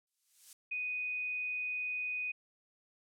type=noise with exponential growth; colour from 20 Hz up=violet; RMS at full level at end=-43 dBFS; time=0.07-0.53 s; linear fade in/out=2 ms; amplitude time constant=100 ms
type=tone; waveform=sine; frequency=2489 Hz; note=D#7; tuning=in tune; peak=-34 dBFS; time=0.71-2.32 s; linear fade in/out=10 ms
effects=low-pass 9000 Hz 12 dB/octave